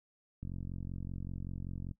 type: click train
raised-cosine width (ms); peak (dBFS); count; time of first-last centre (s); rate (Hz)
5; -29; 68; 0.43-1.912; 45.2
effects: noise-tail reverb RT60 0.1 s tail -18 dB re dry